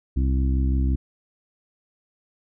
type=harmonic tone; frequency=65.9 Hz; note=C2; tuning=13 cents sharp; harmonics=1 / 2 / 3 / 4 / 5; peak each=-19 / -29 / -33 / -30 / -36 dBFS; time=0.16-0.96 s; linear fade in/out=10 ms; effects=none